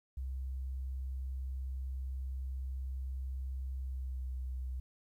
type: tone with pitch glide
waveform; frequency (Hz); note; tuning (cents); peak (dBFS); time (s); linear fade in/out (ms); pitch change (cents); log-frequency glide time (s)
sine; 65.41 to 63.84; C2 to C2; 0 to -42; -36; 0.17-4.8; 5; -42; 3.81-4.3
effects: 12-bit